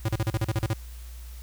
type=tone bursts; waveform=square; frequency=110.3 Hz; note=A2; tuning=5 cents sharp; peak=-23 dBFS; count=10; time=0.05-0.735 s; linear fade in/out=5 ms; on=37 ms; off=35 ms; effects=added 60 Hz sine -38 dBFS peak until 1.42 s + white hiss -52 dBFS RMS until 1.42 s